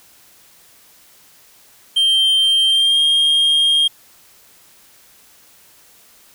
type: tone with pitch glide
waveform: triangle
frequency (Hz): 3149 to 3226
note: G7 to G7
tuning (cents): +7 to +49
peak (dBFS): -10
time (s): 1.96-3.88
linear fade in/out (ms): 10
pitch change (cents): +42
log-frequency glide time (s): 2.68-2.99
effects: white hiss -49 dBFS RMS until 6.34 s